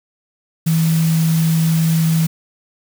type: tone in noise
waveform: sine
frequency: 162.1 Hz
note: E3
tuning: 29 cents flat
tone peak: -12 dBFS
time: 0.66-2.27 s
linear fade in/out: 10 ms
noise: white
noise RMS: -28 dBFS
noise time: 0.66-2.27 s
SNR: +13 dB
effects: none